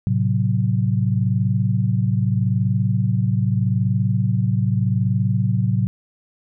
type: chord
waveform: sine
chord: F# diminished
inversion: first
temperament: equal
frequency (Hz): 110 / 130.81 / 185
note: A2 / C3 / F#3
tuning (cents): 0 / 0 / 0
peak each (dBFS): -19 / -21 / -22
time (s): 0.07-5.87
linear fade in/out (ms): 0
effects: none